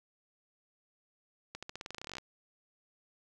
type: accelerating click train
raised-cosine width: 0.2 ms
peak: -24 dBFS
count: 18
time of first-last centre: 1.55-2.183 s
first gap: 76 ms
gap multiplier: 0.9
effects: none